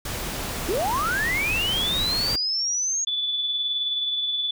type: noise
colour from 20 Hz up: pink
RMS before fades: -30 dBFS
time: 0.05-2.36 s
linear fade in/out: 5 ms
type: linear sweep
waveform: sine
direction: up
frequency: 302.3 to 6645 Hz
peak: -22 dBFS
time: 0.68-3.05 s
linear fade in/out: 10 ms
type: tone with tremolo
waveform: sine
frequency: 3467 Hz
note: A7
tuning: 26 cents flat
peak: -21 dBFS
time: 3.07-4.51 s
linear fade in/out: 5 ms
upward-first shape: triangle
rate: 19 Hz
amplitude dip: 40%
effects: none